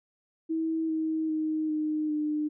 sine tone with pitch steps, 322.7 / 317.3 / 312.1 / 306.9 / 301.8 Hz, E4 / D#4 / D#4 / D#4 / D4, -37 / +34 / +5 / -24 / +47 cents, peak -26 dBFS, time 0.49-2.49 s, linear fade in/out 20 ms, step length 400 ms, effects none

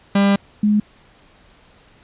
45% pulse / sine tone pair in turn, 199.3 / 209.4 Hz, G3 / G#3, +29 / +15 cents, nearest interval minor second, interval 86 cents, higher second, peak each -12 dBFS, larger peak neither, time 0.15-0.36 / 0.63-0.8 s, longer first, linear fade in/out 5 ms, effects pink hiss -51 dBFS RMS until 2.03 s + resampled to 8000 Hz

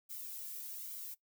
violet noise with flanger, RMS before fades -45 dBFS, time 0.09-1.15 s, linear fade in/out 20 ms, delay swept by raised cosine 1.1 to 1.97 ms, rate 1.2 Hz, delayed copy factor -0.55, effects noise-tail reverb RT60 0.1 s tail -18 dB re dry

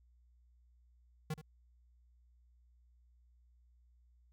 square tone with echo, 155.2 Hz, D#3, 4 cents flat, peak -36 dBFS, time 1.3-1.34 s, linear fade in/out 5 ms, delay 75 ms, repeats 1, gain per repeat -13 dB, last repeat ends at 1.415 s, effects added 60 Hz sine -64 dBFS peak until 4.32 s

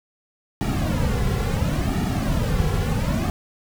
brown noise with flanger, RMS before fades -22 dBFS, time 0.61-3.3 s, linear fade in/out 0 ms, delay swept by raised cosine 1.9 to 3.3 ms, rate 0.71 Hz, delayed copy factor -0.8, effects none

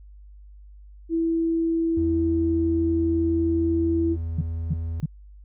sine tone with pitch glide, 329.6 to 331.5 Hz, E4 to E4, 0 to +10 cents, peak -20 dBFS, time 1.09-4.17 s, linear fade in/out 50 ms, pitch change +10 cents, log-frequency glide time 1.91-3.81 s
triangle tone, 82.41 Hz, E2, in tune, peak -24 dBFS, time 1.97-5 s, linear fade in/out 0 ms
sine tone bursts, 153.9 Hz, D#3, 19 cents flat, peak -20 dBFS, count 3, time 4.38-5.059 s, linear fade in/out 5 ms, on 33 ms, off 290 ms
effects added 50 Hz sine -43 dBFS peak until 5.44 s

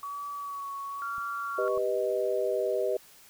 sine tone with vibrato, 1129 Hz, C#6, 31 cents sharp, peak -34 dBFS, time 0.03-1.78 s, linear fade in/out 2 ms, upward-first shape sine, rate 1 Hz, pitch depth 27 cents each way
sine tone, 1383 Hz, F6, 17 cents flat, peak -34 dBFS, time 1.02-1.68 s, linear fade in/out 0 ms
clicks, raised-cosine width 5 ms, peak -40 dBFS, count 2, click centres 1.182 / 1.775 s
sine chord, G augmented, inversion none, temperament equal, 392 / 493.9 / 622.3 Hz, G4 / B4 / D#5, 0 / 0 / 0 cents, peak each -30 dBFS, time 1.58-2.97 s, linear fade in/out 5 ms
effects white hiss -55 dBFS RMS until 3.29 s

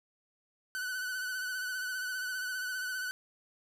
45% pulse tone with vibrato, 1500 Hz, F#6, 23 cents sharp, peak -34 dBFS, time 0.75-3.11 s, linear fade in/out 0 ms, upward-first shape sine, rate 15 Hz, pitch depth 39 cents each way, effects none

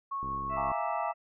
sine tone with tremolo, 1100 Hz, C#6, 14 cents flat, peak -31 dBFS, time 0.11-0.72 s, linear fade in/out 10 ms, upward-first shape triangle, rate 5.5 Hz, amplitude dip 25%
click train, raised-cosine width 3 ms, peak -31 dBFS, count 34, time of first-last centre 0.23-0.717 s, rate 67.8 Hz
harmonic tone, 658 Hz, E5, 3 cents flat, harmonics 1 / 2 / 3 / 4, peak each -36 / -42 / -46 / -48 dBFS, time 0.49-1.14 s, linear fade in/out 50 ms
sine chord, Bb dominant seventh, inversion second, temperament equal, 698.5 / 830.6 / 932.3 / 1174.7 Hz, F5 / Ab5 / Bb5 / D6, 0 / 0 / 0 / 0 cents, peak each -36 dBFS, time 0.56-1.13 s, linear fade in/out 20 ms
effects none

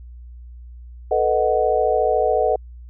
sine chord, B dominant seventh, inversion third, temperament equal, 440 / 493.9 / 622.3 / 740 Hz, A4 / B4 / D#5 / F#5, 0 / 0 / 0 / 0 cents, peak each -21 dBFS, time 1.11-2.56 s, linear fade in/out 5 ms, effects added 60 Hz sine -36 dBFS peak until 2.89 s

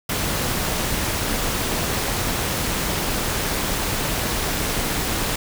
pink noise with amplitude modulation, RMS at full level -21 dBFS, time 0.09-5.36 s, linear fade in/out 5 ms, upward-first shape sine, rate 243 Hz, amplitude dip 50%, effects none

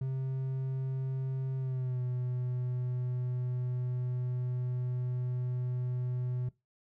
triangle tone with pitch glide, 132.2 to 124.78 Hz, C3 to B2, +18 to +18 cents, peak -29 dBFS, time 0.01-6.49 s, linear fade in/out 5 ms, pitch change -100 cents, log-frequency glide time 1.58-2.01 s, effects noise-tail reverb RT60 0.2 s tail -19 dB re dry

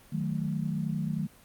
sine chord, D# diminished, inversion none, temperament equal with one note detuned, 155.56 / 185 / 218.4 Hz, D#3 / F#3 / A3, 0 / 0 / -13 cents, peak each -31 / -33 / -34 dBFS, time 0.12-1.27 s, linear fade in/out 10 ms, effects pink hiss -56 dBFS RMS until 1.44 s + Opus 32 kbps

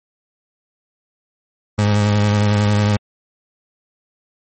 30% pulse tone with vibrato, 103.83 Hz, G#2, in tune, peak -10 dBFS, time 1.78-2.97 s, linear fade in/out 10 ms, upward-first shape triangle, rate 11 Hz, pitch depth 30 cents each way, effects MP3 32 kbps

